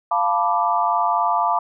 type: chord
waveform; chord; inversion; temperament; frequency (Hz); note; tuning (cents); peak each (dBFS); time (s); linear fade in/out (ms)
sine; B half-diminished seventh; second; equal with one note detuned; 698.5 / 880 / 983.8 / 1174.7; F5 / A5 / B5 / D6; 0 / 0 / -7 / 0; -22; 0.11-1.59; 5
effects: none